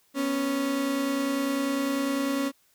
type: tone pair together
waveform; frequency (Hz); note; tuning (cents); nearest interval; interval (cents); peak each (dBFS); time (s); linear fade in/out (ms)
35% pulse; 246.9 / 276.9; B3 / C#4; 0 / -2; major second; 198; -31 / -24; 0.14-2.52; 50
effects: white hiss -65 dBFS RMS until 2.74 s